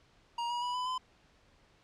square tone with pitch steps, 944 / 962.2 / 980.7 / 999.6 / 1018.8 Hz, A#5 / B5 / B5 / B5 / C6, +22 / -45 / -12 / +21 / -46 cents, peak -33 dBFS, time 0.38-0.98 s, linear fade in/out 5 ms, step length 120 ms, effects pink hiss -65 dBFS RMS until 1.83 s + low-pass 5000 Hz 12 dB/octave

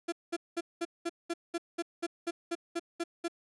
35% pulse tone bursts, 340 Hz, F4, 46 cents flat, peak -29 dBFS, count 14, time 0.08-3.282 s, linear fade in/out 10 ms, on 43 ms, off 200 ms, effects resampled to 24000 Hz

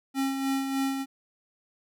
square tone with tremolo, 270 Hz, C#4, 45 cents flat, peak -25 dBFS, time 0.14-1.06 s, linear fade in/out 50 ms, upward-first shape sine, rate 3.3 Hz, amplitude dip 45%, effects none

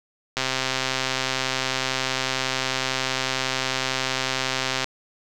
click train, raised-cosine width 0.2 ms, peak -6 dBFS, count 587, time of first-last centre 0.37-4.843 s, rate 131 Hz, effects none

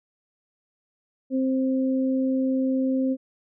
sine tone pair together, 262.5 / 526 Hz, C4 / C5, +6 / +9 cents, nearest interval octave, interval 1203 cents, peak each -21 / -29 dBFS, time 1.3-3.17 s, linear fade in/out 50 ms, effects none

